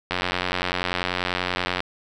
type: click train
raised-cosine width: 0.3 ms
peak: -7 dBFS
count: 154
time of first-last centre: 0.11-1.804 s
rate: 90.3 Hz
effects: none